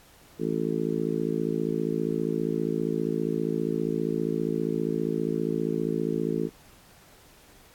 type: harmonic tone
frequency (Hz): 55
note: A1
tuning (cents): 0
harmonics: 3 / 4 / 5 / 6 / 7 / 8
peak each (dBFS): -32 / -32 / -32 / -32 / -32 / -32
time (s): 0.38-6.5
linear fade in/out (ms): 50
effects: pink hiss -55 dBFS RMS until 7.74 s + AAC 64 kbps